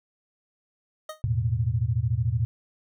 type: tone with exponential decay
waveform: 25% pulse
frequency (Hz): 622.3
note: D#5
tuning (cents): 0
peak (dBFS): -27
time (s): 1.09-1.22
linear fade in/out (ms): 5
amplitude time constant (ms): 27
type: chord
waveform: sine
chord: E suspended fourth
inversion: none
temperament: equal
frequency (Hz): 82.41 / 110 / 123.47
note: E2 / A2 / B2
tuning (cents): 0 / 0 / 0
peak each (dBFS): -30 / -25 / -26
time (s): 1.24-2.45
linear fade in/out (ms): 0
effects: none

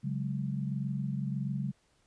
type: chord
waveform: sine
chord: C# suspended fourth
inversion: none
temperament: equal with one note detuned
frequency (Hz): 138.59 / 185 / 206.6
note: C#3 / F#3 / G#3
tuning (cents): 0 / 0 / -9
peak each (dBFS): -33 / -37 / -37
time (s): 0.03-1.72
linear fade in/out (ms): 20
effects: pink hiss -70 dBFS RMS until 2.06 s + resampled to 22050 Hz

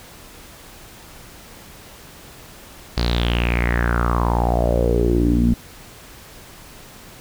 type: tone with low-pass filter sweep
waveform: sawtooth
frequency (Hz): 59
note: A#1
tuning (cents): +22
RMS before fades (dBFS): -18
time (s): 2.97-5.54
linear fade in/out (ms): 5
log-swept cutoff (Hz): 4600 to 220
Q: 6.2
effects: pink hiss -42 dBFS RMS until 7.2 s

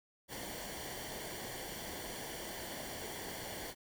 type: noise with comb filter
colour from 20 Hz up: pink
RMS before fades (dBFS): -44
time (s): 0.28-3.75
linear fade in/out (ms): 50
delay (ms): 0.78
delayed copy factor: -0.65
effects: none

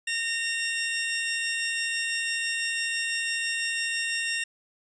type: tone pair together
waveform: sawtooth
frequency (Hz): 1838 / 2754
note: A#6 / F7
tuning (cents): -25 / -25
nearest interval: perfect fifth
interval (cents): 700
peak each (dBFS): -26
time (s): 0.07-4.44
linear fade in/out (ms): 5
effects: resampled to 22050 Hz

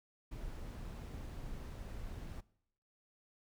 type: noise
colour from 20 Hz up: brown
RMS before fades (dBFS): -45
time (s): 0.31-2.41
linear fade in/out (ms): 10
effects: noise-tail reverb RT60 0.7 s tail -21 dB re dry

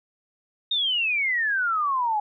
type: exponential sweep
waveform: sine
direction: down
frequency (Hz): 3729 to 820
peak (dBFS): -21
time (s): 0.71-2.2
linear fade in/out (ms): 5
effects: none

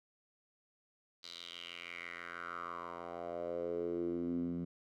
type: tone with band-pass filter sweep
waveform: 10% pulse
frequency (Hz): 86.2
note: F2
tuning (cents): -22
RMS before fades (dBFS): -41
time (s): 1.23-4.65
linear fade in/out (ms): 10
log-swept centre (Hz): 4300 to 200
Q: 4.5
effects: none

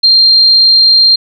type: tone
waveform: sine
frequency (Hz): 4186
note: C8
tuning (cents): 0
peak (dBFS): -3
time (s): 0.03-1.16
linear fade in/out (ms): 10
effects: none

